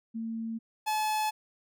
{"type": "tone pair in turn", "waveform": ["sine", "45% pulse"], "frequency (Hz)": [226, 859.2], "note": ["A3", "A5"], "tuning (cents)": [47, -41], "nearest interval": "octave + major seventh", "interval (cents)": 2312, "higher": "second", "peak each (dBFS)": [-32, -27], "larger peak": "second", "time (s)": [[0.14, 0.59], [0.86, 1.31]], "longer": "neither", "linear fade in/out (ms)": 20, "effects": []}